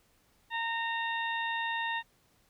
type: harmonic tone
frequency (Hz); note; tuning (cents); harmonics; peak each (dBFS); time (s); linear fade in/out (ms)
920; A#5; -23; 1 / 2 / 3 / 4; -34 / -34 / -40 / -41; 0.5-2.03; 50
effects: pink hiss -68 dBFS RMS until 2.49 s